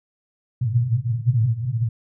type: band-pass noise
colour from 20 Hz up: white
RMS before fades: -21 dBFS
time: 0.61-1.89 s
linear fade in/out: 5 ms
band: 110 to 130 Hz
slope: 96 dB/octave
effects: none